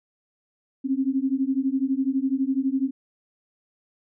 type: beating tone pair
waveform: sine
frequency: 261.6 / 273.6 Hz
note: C4 / C#4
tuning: 0 / -23 cents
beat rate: 12 Hz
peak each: -24 dBFS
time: 0.84-2.91 s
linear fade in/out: 20 ms
effects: none